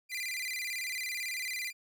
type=tone with vibrato; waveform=sawtooth; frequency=2205 Hz; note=C#7; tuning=10 cents flat; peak=-31 dBFS; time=0.09-1.73 s; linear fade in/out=50 ms; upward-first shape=square; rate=18 Hz; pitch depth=140 cents each way; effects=none